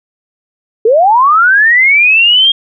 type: linear sweep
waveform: sine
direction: up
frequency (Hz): 418.3 to 3253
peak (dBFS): -4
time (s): 0.85-2.52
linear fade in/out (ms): 5
effects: none